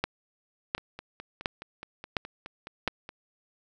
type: two click trains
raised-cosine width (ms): 0.3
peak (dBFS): -24 / -10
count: 12 / 5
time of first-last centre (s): 0.78-3.091 / 0.04-2.877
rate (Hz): 4.76 / 1.41
effects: none